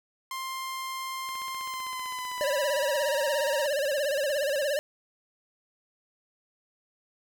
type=tone with pitch glide; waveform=sawtooth; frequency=1053 to 938.1 Hz; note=C6 to A#5; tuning=+11 to +11 cents; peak=-29 dBFS; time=0.31-3.66 s; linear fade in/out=2 ms; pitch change=-200 cents; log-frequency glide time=1.59-3.23 s
type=click train; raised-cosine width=0.3 ms; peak=-30 dBFS; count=53; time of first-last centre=1.29-4.623 s; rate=15.6 Hz
type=tone with vibrato; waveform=square; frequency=570 Hz; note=C#5; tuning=48 cents sharp; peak=-26 dBFS; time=2.41-4.79 s; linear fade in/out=0 ms; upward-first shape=sine; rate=17 Hz; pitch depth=110 cents each way
effects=none